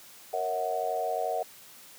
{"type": "chord", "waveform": "sine", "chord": "F# dominant seventh", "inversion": "first", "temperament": "equal with one note detuned", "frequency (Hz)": [466.2, 554.4, 648.3, 740], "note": ["A#4", "C#5", "E5", "F#5"], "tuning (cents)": [0, 0, -29, 0], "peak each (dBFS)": [-35, -36, -32, -31], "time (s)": [0.33, 1.43], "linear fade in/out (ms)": 5, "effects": ["white hiss -51 dBFS RMS until 1.98 s", "high-pass 100 Hz 12 dB/octave"]}